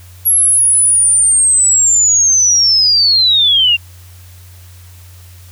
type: linear sweep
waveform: sine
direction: down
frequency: 11350 to 2735 Hz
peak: -7 dBFS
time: 0.25-3.77 s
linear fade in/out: 20 ms
effects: added 90 Hz sine -35 dBFS peak until 5.51 s + white hiss -44 dBFS RMS until 5.51 s